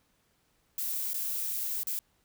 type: noise with dropouts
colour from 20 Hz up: violet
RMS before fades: -33 dBFS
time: 0.78-1.99 s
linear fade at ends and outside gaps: 1 ms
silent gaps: 1.133-1.142 / 1.833-1.87 s
effects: pink hiss -71 dBFS RMS until 2.24 s